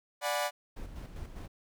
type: chord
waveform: sawtooth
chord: G# half-diminished seventh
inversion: second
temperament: equal with one note detuned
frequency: 587.3 / 730.2 / 830.6 / 987.8 Hz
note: D5 / F#5 / G#5 / B5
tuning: 0 / -23 / 0 / 0 cents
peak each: -29 / -31 / -35 / -34 dBFS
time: 0.21-0.51 s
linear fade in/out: 50 ms
type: noise with tremolo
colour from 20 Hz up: brown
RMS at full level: -41 dBFS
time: 0.76-1.48 s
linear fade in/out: 10 ms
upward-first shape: square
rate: 5 Hz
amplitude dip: 50%
effects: none